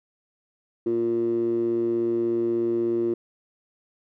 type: tone with band-pass filter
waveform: 15% pulse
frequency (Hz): 116.54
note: A#2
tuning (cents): 0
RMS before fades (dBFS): -24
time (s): 0.86-3.14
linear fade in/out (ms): 5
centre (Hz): 330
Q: 7.8
effects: none